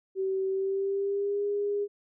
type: tone with pitch glide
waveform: sine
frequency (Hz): 382.9 to 408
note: G4 to G#4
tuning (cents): -41 to -31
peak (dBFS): -26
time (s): 0.15-1.88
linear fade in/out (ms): 50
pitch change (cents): +110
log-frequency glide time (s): 0.48-1.45
effects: none